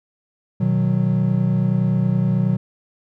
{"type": "chord", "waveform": "triangle", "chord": "B major", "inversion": "none", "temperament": "equal", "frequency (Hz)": [123.47, 155.56, 185], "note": ["B2", "D#3", "F#3"], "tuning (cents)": [0, 0, 0], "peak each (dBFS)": [-18, -20, -17], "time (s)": [0.6, 2.57], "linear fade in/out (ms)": 10, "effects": []}